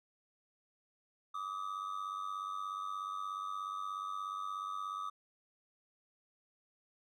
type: ring-modulated tone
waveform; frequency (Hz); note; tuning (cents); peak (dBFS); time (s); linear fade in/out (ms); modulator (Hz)
triangle; 1213; D#6; -44; -33; 1.34-5.1; 10; 48.4
effects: none